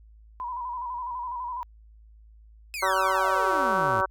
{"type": "tone with vibrato", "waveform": "sine", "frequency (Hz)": 983, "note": "B5", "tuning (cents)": -8, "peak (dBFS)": -30, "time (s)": [0.4, 1.63], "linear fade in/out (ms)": 0, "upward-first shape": "square", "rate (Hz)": 12, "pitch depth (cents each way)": 52}
{"type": "exponential sweep", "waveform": "sawtooth", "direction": "down", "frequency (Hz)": [2600, 100], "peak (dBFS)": -28, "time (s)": [2.74, 4.01], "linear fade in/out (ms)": 0}
{"type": "harmonic tone", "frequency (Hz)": 189.9, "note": "F#3", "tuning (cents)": 45, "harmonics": [2, 3, 4, 5, 6, 7, 8], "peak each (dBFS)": [-34, -29, -34, -27, -27, -30, -30], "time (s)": [2.82, 4.06], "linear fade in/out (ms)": 10}
{"effects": ["added 54 Hz sine -49 dBFS peak until 4.1 s"]}